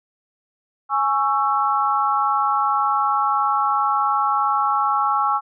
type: chord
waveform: sine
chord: C# minor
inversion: second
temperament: just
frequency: 831.5 / 1108.7 / 1330.5 Hz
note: G#5 / C#6 / E6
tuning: +2 / 0 / +16 cents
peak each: -21 dBFS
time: 0.89-5.41 s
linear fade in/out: 50 ms
effects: none